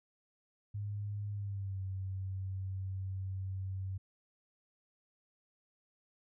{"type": "tone with pitch glide", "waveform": "sine", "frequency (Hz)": [102.7, 95.27], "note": ["G#2", "G2"], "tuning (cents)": [-19, -49], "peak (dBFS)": -36, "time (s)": [0.74, 3.98], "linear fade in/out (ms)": 10, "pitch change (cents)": -130, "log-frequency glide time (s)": [1.32, 1.81], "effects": []}